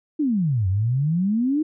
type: exponential two-way sweep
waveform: sine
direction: down then up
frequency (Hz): 319.4 to 90.5 to 319.4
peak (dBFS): -18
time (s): 0.19-1.63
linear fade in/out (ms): 10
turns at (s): 0.68
effects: none